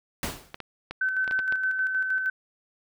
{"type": "noise with exponential decay", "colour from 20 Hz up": "pink", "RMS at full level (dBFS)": -27, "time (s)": [0.23, 0.56], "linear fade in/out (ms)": 1, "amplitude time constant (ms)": 70}
{"type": "clicks", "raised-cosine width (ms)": 0.3, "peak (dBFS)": -18, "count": 7, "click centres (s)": [0.544, 0.603, 0.91, 1.278, 1.311, 1.391, 1.524]}
{"type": "tone with tremolo", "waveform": "sine", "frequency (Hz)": 1527, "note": "G6", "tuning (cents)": -46, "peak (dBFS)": -22, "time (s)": [1.01, 2.3], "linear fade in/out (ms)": 5, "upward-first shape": "square", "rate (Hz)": 6.4, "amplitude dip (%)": 40}
{"effects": []}